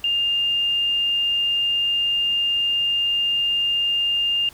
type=tone; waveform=sine; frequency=2808 Hz; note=F7; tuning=9 cents sharp; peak=-18 dBFS; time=0.04-4.49 s; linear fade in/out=2 ms; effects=pink hiss -47 dBFS RMS until 4.53 s